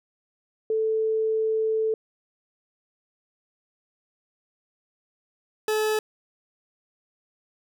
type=tone pair in turn; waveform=sine / 40% pulse; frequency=440 / 430.7 Hz; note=A4 / A4; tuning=0 / -37 cents; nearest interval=unison; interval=37 cents; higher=first; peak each=-21 dBFS; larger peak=neither; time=0.7-1.94 / 5.68-5.99 s; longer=first; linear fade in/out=2 ms; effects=none